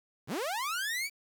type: linear sweep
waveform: sawtooth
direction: up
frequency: 80.6 to 2349 Hz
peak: -28 dBFS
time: 0.27-1.1 s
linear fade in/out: 50 ms
effects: 9-bit